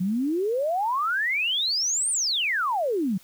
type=exponential two-way sweep; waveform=sine; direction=up then down; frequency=174.61 to 9220 to 174.61 Hz; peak=-22 dBFS; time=0-3.18 s; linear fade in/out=10 ms; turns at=2.1 s; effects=white hiss -54 dBFS RMS until 3.23 s